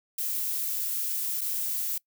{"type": "noise with dropouts", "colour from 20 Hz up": "violet", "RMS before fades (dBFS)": -30, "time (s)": [0.18, 1.98], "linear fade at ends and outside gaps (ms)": 5, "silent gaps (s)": [1.41, 1.414], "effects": ["noise-tail reverb RT60 0.1 s tail -23 dB re dry"]}